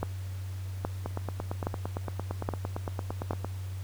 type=two click trains; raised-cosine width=1 ms; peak=-15 / -19 dBFS; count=5 / 22; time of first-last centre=0.03-3.309 / 1.06-3.446 s; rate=1.22 / 8.8 Hz; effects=added 94 Hz sine -34 dBFS peak until 3.83 s + pink hiss -52 dBFS RMS until 3.83 s